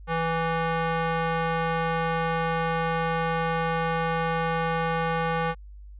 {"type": "tone with band-pass filter", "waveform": "square", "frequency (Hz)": 164.8, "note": "E3", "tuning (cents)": 0, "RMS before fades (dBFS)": -26, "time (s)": [0.07, 5.55], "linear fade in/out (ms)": 50, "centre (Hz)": 1100, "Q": 0.86, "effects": ["added 50 Hz sine -41 dBFS peak until 5.99 s", "resampled to 8000 Hz"]}